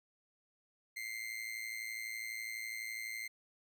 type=tone with amplitude modulation; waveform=40% pulse; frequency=2093 Hz; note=C7; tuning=in tune; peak=-36 dBFS; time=0.96-3.28 s; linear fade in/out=10 ms; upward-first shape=sine; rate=112 Hz; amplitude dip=75%; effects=none